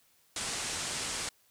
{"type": "low-pass noise", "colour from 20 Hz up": "white", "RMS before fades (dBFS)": -36, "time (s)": [0.36, 1.29], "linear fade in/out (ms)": 2, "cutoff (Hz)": 9300, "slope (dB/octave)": 48, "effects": ["white hiss -67 dBFS RMS until 1.5 s"]}